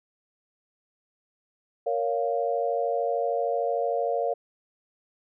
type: chord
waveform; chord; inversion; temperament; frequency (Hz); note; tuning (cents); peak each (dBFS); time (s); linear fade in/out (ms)
sine; Bb minor; none; just; 466.2 / 559.4 / 699.2; Bb4 / Db5 / F5; 0 / +16 / +2; -28; 1.86-4.34; 10
effects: none